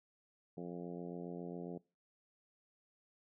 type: harmonic tone with a mistuned harmonic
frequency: 87.31 Hz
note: F2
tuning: in tune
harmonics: 2 / 3 / 4 / 5 / 6 / 7 / 8 / 9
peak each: -46 / -49 / -49 / -49 / -55 / -57 / -56 / -64 dBFS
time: 0.57-1.78 s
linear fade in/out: 5 ms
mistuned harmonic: 9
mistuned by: +26 cents
effects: noise-tail reverb RT60 0.3 s tail -23 dB re dry